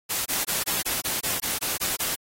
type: noise bursts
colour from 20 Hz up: white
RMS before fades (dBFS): -26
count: 11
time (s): 0.09-2.16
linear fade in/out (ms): 20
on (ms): 170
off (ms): 20
effects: AAC 48 kbps